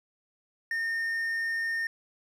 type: tone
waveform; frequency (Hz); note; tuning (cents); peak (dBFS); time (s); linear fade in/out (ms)
triangle; 1826; A#6; -36; -26; 0.71-1.87; 2
effects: none